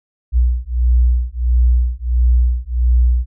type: beating tone pair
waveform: sine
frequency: 60 / 61.5 Hz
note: B1 / B1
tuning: -49 / -7 cents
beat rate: 1.5 Hz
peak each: -14 dBFS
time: 0.32-3.26 s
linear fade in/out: 50 ms
effects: none